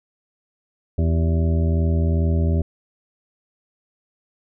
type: harmonic tone with a mistuned harmonic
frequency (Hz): 82.41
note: E2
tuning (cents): 0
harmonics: 1 / 2 / 3 / 4 / 5 / 7 / 8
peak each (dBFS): -17 / -24 / -28 / -35 / -31 / -34 / -38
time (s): 0.98-2.62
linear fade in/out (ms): 5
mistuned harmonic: 5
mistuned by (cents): -77
effects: none